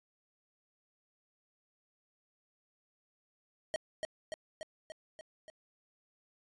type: tone with echo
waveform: square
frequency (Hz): 630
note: D#5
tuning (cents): +21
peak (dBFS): -32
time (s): 3.74-3.76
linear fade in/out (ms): 0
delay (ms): 290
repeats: 6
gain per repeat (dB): -3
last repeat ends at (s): 5.5
effects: resampled to 22050 Hz